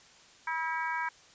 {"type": "harmonic tone", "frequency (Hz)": 323.2, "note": "E4", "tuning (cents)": -34, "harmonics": [3, 4, 5, 6, 7], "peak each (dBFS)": [-33, -41, -35, -42, -40], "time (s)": [0.47, 1.09], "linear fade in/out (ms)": 5, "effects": ["white hiss -57 dBFS RMS until 1.34 s", "resampled to 16000 Hz"]}